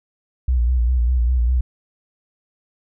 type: tone with vibrato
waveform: sine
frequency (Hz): 61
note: B1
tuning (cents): -21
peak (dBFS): -14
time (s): 0.48-1.61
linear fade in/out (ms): 5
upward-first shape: square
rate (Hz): 5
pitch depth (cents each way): 62
effects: none